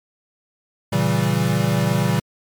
square chord, A# diminished seventh, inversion none, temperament equal with one note detuned, 116.54 / 138.59 / 164.81 / 193.86 Hz, A#2 / C#3 / E3 / G3, 0 / 0 / 0 / -19 cents, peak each -23 dBFS, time 0.92-2.2 s, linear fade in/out 10 ms, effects MP3 96 kbps

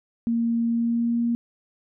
sine tone with pitch glide, 232.1 to 235.3 Hz, A#3 to A#3, -7 to +16 cents, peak -20 dBFS, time 0.27-1.35 s, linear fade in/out 0 ms, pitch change +23 cents, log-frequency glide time 0.67-1.21 s, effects none

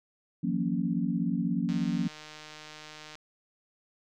sine chord, F# dominant seventh, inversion third, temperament equal with one note detuned, 164.81 / 181.29 / 233.1 / 277.2 Hz, E3 / F#3 / A#3 / C#4, 0 / -35 / 0 / 0 cents, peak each -34 / -30 / -31 / -33 dBFS, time 0.43-2.08 s, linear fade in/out 10 ms
click train, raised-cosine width 0.2 ms, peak -28 dBFS, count 225, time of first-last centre 1.69-3.154 s, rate 153 Hz
effects none

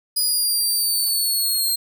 15% pulse exponential sweep, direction down, 4959 to 4188 Hz, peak -12 dBFS, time 0.16-1.76 s, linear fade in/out 10 ms, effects none

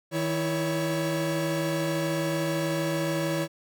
45% pulse tone cluster, 158.4 / 330.1 / 562 Hz, D#3 / E4 / C#5, +31 / +2 / +24 cents, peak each -30 dBFS, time 0.11-3.48 s, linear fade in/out 50 ms, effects none

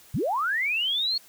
sine linear sweep, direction up, 81 to 4383 Hz, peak -23 dBFS, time 0.14-1.18 s, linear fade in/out 5 ms, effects white hiss -53 dBFS RMS until 1.28 s

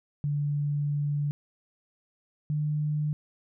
sine tone pair in turn, 145.5 / 150.02 Hz, D3 / D3, -16 / +37 cents, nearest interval minor second, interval 53 cents, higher second, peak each -25 dBFS, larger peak neither, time 0.24-1.31 / 2.5-3.13 s, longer first, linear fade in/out 0 ms, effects none

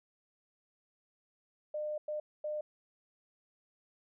sine tone bursts at uneven times, 604 Hz, D5, 48 cents sharp, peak -34 dBFS, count 3, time 1.74-1.98 / 2.08-2.2 / 2.44-2.61 s, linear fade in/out 5 ms, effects none

